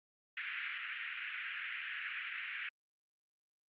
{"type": "band-pass noise", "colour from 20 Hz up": "pink", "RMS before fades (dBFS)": -42, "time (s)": [0.37, 2.69], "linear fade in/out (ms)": 2, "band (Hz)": [1500, 2800], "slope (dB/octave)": 48, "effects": ["Opus 48 kbps"]}